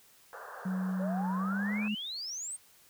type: band-pass noise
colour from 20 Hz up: white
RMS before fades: -46 dBFS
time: 0.33-1.88 s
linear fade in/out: 0 ms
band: 420 to 1700 Hz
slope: 96 dB/octave
type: tone with pitch glide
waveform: sine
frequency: 186.6 to 210.7 Hz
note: F#3 to G#3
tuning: +15 to +25 cents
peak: -30 dBFS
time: 0.65-1.95 s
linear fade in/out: 10 ms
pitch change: +210 cents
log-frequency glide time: 1.36-1.81 s
type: exponential sweep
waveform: sine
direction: up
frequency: 542 to 8870 Hz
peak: -36 dBFS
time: 0.99-2.57 s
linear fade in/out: 20 ms
effects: white hiss -61 dBFS RMS until 2.89 s